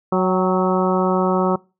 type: harmonic tone with a mistuned harmonic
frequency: 185 Hz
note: F#3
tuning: in tune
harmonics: 1 / 2 / 3 / 4 / 5 / 6 / 7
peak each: -19 / -20 / -23 / -26 / -26 / -26 / -26 dBFS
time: 0.12-1.56 s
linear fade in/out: 5 ms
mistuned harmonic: 4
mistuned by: +40 cents
effects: noise-tail reverb RT60 0.3 s tail -24 dB re dry